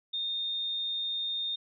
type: tone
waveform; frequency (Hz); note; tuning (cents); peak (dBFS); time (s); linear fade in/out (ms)
sine; 3656; A#7; -34; -30; 0.13-1.56; 10
effects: none